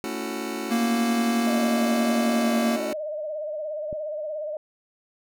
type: chord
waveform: sawtooth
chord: F# minor seventh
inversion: first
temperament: just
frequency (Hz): 222 / 277.5 / 333 / 370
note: A3 / C#4 / E4 / F#4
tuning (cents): +16 / +2 / +18 / 0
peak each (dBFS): -30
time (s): 0.04-2.93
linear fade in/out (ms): 0
type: tone with pitch glide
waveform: square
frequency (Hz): 233.1 to 231.5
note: A#3 to A#3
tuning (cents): 0 to -12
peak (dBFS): -22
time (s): 0.7-2.77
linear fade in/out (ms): 20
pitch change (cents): -12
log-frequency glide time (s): 2.41-2.47
type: tone with vibrato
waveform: sine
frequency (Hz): 610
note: D#5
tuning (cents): -34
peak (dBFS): -28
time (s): 1.47-4.57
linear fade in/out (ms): 2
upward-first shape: sine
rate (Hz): 17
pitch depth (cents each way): 63
type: click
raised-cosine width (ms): 3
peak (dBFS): -24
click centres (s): 3.928
effects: none